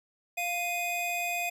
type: tone pair together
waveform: square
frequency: 698.5 / 2489 Hz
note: F5 / D#7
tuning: 0 / 0 cents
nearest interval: octave + minor seventh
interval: 2200 cents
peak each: -34 / -32 dBFS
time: 0.37-1.5 s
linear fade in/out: 10 ms
effects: none